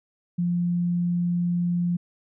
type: tone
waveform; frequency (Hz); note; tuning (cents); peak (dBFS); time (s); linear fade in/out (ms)
sine; 174.61; F3; 0; -21; 0.38-1.97; 10
effects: none